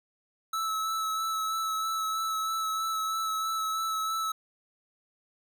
square tone with vibrato, 1306 Hz, E6, 17 cents flat, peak -29 dBFS, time 0.53-4.32 s, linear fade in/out 5 ms, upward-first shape sine, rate 3.1 Hz, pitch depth 15 cents each way, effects none

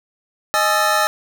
square tone cluster, 620 / 839 / 1243 / 1330 / 1761 Hz, D#5 / G#5 / D#6 / E6 / A6, -6 / +17 / -2 / +15 / +1 cents, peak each -22 dBFS, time 0.54-1.07 s, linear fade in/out 0 ms, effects none

